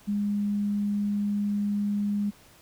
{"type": "tone", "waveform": "sine", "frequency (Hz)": 204.8, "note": "G#3", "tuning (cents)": -24, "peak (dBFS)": -24, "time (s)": [0.07, 2.31], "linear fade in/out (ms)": 20, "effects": ["pink hiss -55 dBFS RMS until 2.61 s"]}